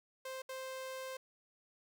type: tone bursts at uneven times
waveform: sawtooth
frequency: 523.3 Hz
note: C5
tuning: in tune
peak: -38 dBFS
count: 2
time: 0.25-0.42 / 0.49-1.17 s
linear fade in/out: 5 ms
effects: none